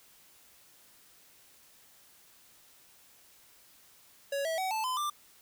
square tone with pitch steps, 559 / 649.6 / 754.8 / 877.2 / 1019.3 / 1184.5 Hz, C#5 / E5 / F#5 / A5 / C6 / D6, +14 / -26 / +34 / -6 / -46 / +14 cents, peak -31 dBFS, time 4.32-5.1 s, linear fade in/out 5 ms, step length 130 ms, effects white hiss -60 dBFS RMS until 5.41 s

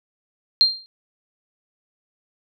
sine tone with exponential decay, 4186 Hz, C8, in tune, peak -8 dBFS, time 0.61-0.86 s, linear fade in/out 0 ms, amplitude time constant 53 ms, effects none

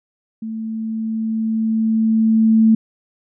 sine tone with level ramp, 221.9 Hz, A3, 15 cents sharp, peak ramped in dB -24 to -8 dBFS, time 0.42-2.75 s, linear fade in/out 5 ms, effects none

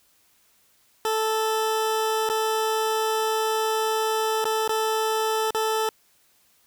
20% pulse tone with dropouts, 439.1 Hz, A4, 4 cents flat, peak -17 dBFS, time 1.05-5.89 s, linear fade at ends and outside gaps 1 ms, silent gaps 2.29-2.298 / 4.443-4.453 / 4.678-4.693 / 5.507-5.547 s, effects white hiss -62 dBFS RMS until 6.66 s

